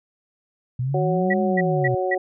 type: linear two-way sweep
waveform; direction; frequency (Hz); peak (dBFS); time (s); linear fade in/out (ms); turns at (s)
sine; up then down; 121.4 to 207.3 to 121.4; -21; 0.79-1.95; 5; 1.42
type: harmonic tone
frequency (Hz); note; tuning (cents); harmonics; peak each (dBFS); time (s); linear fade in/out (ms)
185; F#3; 0; 2 / 3 / 4; -24 / -25 / -26; 0.94-2.18; 5
type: tone bursts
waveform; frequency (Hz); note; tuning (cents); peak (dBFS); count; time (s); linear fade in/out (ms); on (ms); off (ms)
sine; 1938; B6; -33; -19; 4; 1.3-2.15; 10; 40; 230
effects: none